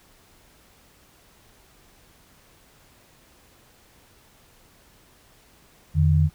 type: tone pair together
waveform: sine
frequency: 85 / 151.45 Hz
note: F2 / D#3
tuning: -46 / -46 cents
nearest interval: minor seventh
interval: 1000 cents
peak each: -18 dBFS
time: 5.94-6.3 s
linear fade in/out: 50 ms
effects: pink hiss -56 dBFS RMS until 6.34 s